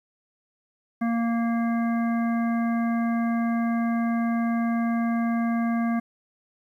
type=harmonic tone; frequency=231.9 Hz; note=A#3; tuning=9 cents flat; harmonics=1 / 3 / 5 / 7 / 9; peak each=-22 / -32 / -36 / -39 / -41 dBFS; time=1.01-6 s; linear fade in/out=10 ms; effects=10-bit